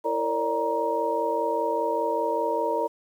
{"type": "tone cluster", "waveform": "sine", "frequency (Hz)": [331.4, 457.2, 547, 592, 941], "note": ["E4", "A#4", "C#5", "D5", "A#5"], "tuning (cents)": [9, -34, -23, 14, 16], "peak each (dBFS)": [-33, -28, -33, -29, -27], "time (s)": [0.04, 2.88], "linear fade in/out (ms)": 20, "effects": ["9-bit"]}